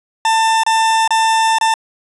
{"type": "tone with dropouts", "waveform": "40% pulse", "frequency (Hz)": 893, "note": "A5", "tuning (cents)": 25, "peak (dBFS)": -10, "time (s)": [0.25, 1.74], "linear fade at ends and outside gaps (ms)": 2, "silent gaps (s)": [[0.635, 0.664], [1.077, 1.106], [1.585, 1.611]], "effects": ["resampled to 24000 Hz", "8-bit"]}